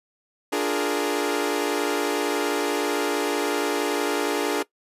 sawtooth chord, Bb dominant seventh, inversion first, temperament equal, 293.7 / 349.2 / 415.3 / 466.2 Hz, D4 / F4 / Ab4 / Bb4, 0 / 0 / 0 / 0 cents, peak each -23 / -26 / -23 / -25 dBFS, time 0.52-4.63 s, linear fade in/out 10 ms, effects noise-tail reverb RT60 0.1 s tail -19 dB re dry + resampled to 32000 Hz

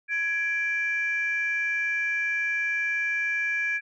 sine tone pair together, 1668.2 / 2349 Hz, G#6 / D7, +7 / 0 cents, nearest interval tritone, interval 593 cents, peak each -26 dBFS, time 0.08-3.81 s, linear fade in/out 50 ms, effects tanh soft clip ceiling -18 dBFS

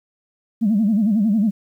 sine tone with vibrato, 212.1 Hz, G#3, 37 cents sharp, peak -13 dBFS, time 0.61-1.51 s, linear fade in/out 20 ms, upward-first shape sine, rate 11 Hz, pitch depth 150 cents each way, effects tanh soft clip ceiling -10 dBFS + 9-bit

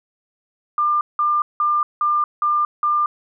sine tone bursts, 1197 Hz, D6, 33 cents sharp, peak -15 dBFS, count 6, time 0.78-3.06 s, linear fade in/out 2 ms, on 230 ms, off 180 ms, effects none

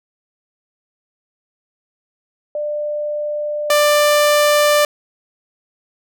sine / sawtooth tone pair in turn, 595 / 591.6 Hz, D5 / D5, +22 / +13 cents, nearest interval unison, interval 9 cents, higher first, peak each -19 / -7 dBFS, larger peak second, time 2.55-3.7 / 3.7-4.85 s, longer neither, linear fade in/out 2 ms, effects none

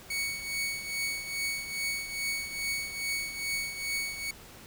sawtooth tone with tremolo, 2229 Hz, C#7, 9 cents sharp, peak -25 dBFS, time 0.1-4.31 s, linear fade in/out 5 ms, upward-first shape triangle, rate 2.4 Hz, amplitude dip 70%, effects pink hiss -50 dBFS RMS until 4.66 s

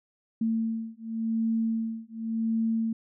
sine beating tone pair, 224.7 / 225.6 Hz, A3 / A3, +37 / +44 cents, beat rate 0.9 Hz, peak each -29 dBFS, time 0.41-2.93 s, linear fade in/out 5 ms, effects none

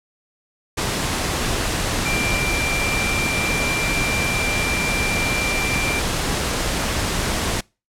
sine tone in noise, 2364 Hz, D7, 11 cents sharp, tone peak -22 dBFS, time 2.05-6 s, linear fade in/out 10 ms, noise pink, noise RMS -22 dBFS, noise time 0.77-7.61 s, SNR -3 dB, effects noise-tail reverb RT60 0.3 s tail -26 dB re dry + low-pass 10000 Hz 12 dB/octave

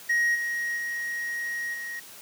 triangle tone with level steps, 1885 Hz, A#6, 19 cents sharp, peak -19 / -25 / -27 / -31 dBFS, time 0.09-2 s, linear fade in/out 10 ms, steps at 0.34 / 0.76 / 1.73 s, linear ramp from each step 20 ms, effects white hiss -46 dBFS RMS until 2.21 s + high-pass 100 Hz 12 dB/octave

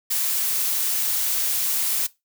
blue noise, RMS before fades -23 dBFS, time 0.1-2.07 s, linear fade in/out 10 ms, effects noise-tail reverb RT60 0.2 s tail -19 dB re dry

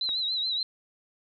sine tone with vibrato, 3951 Hz, B7, in tune, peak -26 dBFS, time 0.01-0.63 s, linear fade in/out 2 ms, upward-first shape triangle, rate 7 Hz, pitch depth 90 cents each way
click, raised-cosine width 0.5 ms, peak -27 dBFS, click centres 0.091 s
effects none

